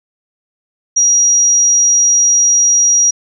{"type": "tone", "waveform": "sine", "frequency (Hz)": 5740, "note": "F8", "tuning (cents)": 47, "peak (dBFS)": -7, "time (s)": [0.96, 3.11], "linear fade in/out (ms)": 10, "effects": []}